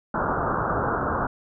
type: low-pass noise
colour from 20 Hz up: white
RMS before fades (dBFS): -25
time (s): 0.14-1.27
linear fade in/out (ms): 5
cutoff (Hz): 1500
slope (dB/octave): 96
effects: none